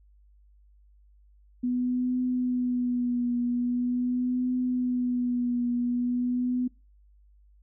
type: tone with vibrato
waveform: sine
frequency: 246.9 Hz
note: B3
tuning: in tune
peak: -24 dBFS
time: 1.63-6.68 s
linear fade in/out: 10 ms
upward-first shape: triangle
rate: 0.43 Hz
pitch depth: 37 cents each way
effects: noise-tail reverb RT60 0.3 s tail -25 dB re dry + added 50 Hz sine -55 dBFS peak until 7.62 s

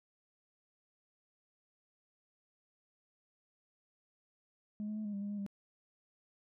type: tone with pitch steps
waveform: sine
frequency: 209.8 / 212.8 / 215.4 / 206.9 / 199.4 / 203.5 / 205.7 / 199.4 Hz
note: G#3 / G#3 / A3 / G#3 / G3 / G#3 / G#3 / G3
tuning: +18 / +42 / -37 / -6 / +30 / -35 / -16 / +30 cents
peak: -35 dBFS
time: 4.8-5.464 s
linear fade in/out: 0 ms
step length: 83 ms
effects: tanh soft clip ceiling -34 dBFS

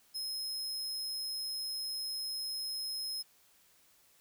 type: tone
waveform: 40% pulse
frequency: 5140 Hz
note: E8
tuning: 45 cents flat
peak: -35 dBFS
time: 0.14-3.23 s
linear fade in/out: 20 ms
effects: white hiss -66 dBFS RMS until 4.2 s

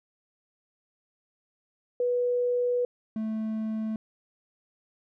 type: tone pair in turn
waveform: sine / triangle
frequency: 490 / 219 Hz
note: B4 / A3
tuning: -14 / -8 cents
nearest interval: octave + major second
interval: 1394 cents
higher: first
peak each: -23 / -26 dBFS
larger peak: first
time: 2-2.85 / 3.16-3.96 s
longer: first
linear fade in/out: 2 ms
effects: none

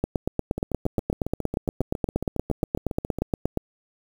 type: two click trains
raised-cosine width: 2 ms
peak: -15 / -9 dBFS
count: 20 / 31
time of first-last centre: 0.58-3.186 / 0.04-3.574 s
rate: 7.29 / 8.49 Hz
effects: 7-bit

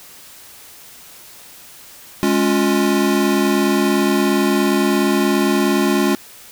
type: chord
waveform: square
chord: Db major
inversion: second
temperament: equal with one note detuned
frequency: 207.7 / 277.2 / 354.3 Hz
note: Ab3 / Db4 / F4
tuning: 0 / 0 / +25 cents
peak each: -19 dBFS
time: 2.23-6.15 s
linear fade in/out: 0 ms
effects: white hiss -41 dBFS RMS until 6.51 s

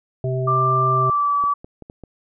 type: harmonic tone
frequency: 129.3 Hz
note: C3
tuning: 20 cents flat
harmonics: 1 / 3 / 5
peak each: -21 / -26 / -28 dBFS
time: 0.24-1.1 s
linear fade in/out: 2 ms
type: tone with pitch glide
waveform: sine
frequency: 1182 to 1149 Hz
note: D6 to D6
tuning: +11 to -38 cents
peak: -16 dBFS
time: 0.47-1.54 s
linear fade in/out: 10 ms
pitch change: -49 cents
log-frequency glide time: 0.91-1.37 s
type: clicks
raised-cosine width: 2 ms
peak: -24 dBFS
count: 5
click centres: 1.439 / 1.645 / 1.823 / 1.899 / 2.037 s
effects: none

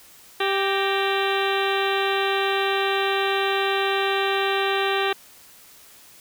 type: harmonic tone with a mistuned harmonic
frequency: 392 Hz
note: G4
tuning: in tune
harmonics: 1 / 2 / 3 / 4 / 5 / 6 / 7 / 8 / 9 / 10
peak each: -24 / -27 / -29 / -30 / -31 / -32 / -32 / -33 / -34 / -34 dBFS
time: 0.4-5.13 s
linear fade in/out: 5 ms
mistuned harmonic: 5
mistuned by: -82 cents
effects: white hiss -49 dBFS RMS until 6.2 s

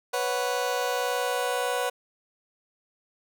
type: chord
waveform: 30% pulse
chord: B suspended second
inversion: none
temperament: just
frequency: 493.9 / 555.6 / 740.8 Hz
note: B4 / C#5 / F#5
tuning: 0 / +4 / +2 cents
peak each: -26 / -29 / -28 dBFS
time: 0.13-1.9 s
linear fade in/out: 10 ms
effects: none

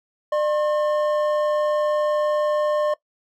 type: tone pair together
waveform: triangle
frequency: 600.5 / 1073 Hz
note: D5 / C6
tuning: +38 / +43 cents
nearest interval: minor seventh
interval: 1005 cents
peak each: -17 / -25 dBFS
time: 0.32-2.94 s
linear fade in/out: 5 ms
effects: noise-tail reverb RT60 0.1 s tail -20 dB re dry

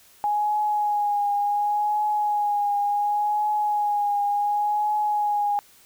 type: tone with vibrato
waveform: sine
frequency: 829 Hz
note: G#5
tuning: 3 cents flat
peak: -20 dBFS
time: 0.24-5.59 s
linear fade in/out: 0 ms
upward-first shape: triangle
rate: 0.69 Hz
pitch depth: 31 cents each way
effects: white hiss -54 dBFS RMS until 5.85 s

